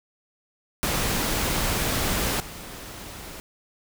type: noise with level steps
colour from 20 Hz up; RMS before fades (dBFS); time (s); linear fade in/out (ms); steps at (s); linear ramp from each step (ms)
pink; -25 / -39; 0.83-3.4; 0; 2.4; 2
effects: none